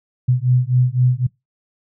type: beating tone pair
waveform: sine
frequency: 123.8 / 127.7 Hz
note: B2 / C3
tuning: +5 / -42 cents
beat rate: 3.9 Hz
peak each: -16 dBFS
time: 0.28-1.27 s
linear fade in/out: 10 ms
effects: noise-tail reverb RT60 0.2 s tail -23 dB re dry